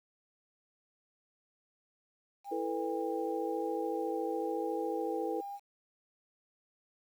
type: tone with vibrato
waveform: sine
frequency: 802 Hz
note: G5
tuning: 39 cents sharp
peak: -39 dBFS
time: 2.44-5.6 s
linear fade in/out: 50 ms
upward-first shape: sine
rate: 0.99 Hz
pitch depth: 13 cents each way
type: chord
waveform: sine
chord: E suspended fourth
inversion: none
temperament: equal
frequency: 329.6 / 440 / 493.9 Hz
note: E4 / A4 / B4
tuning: 0 / 0 / 0 cents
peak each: -37 dBFS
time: 2.51-5.41 s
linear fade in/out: 10 ms
effects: 10-bit